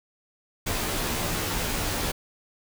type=noise with comb filter; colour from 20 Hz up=pink; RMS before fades=-28 dBFS; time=0.66-2.12 s; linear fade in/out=10 ms; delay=15 ms; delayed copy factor=-0.8; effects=none